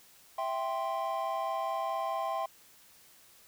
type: chord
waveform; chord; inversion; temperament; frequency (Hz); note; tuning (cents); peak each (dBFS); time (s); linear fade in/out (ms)
triangle; C major; first; equal; 659.3 / 784 / 1046.5; E5 / G5 / C6; 0 / 0 / 0; -33; 0.38-2.46; 5
effects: tanh soft clip ceiling -20 dBFS + white hiss -59 dBFS RMS until 3.47 s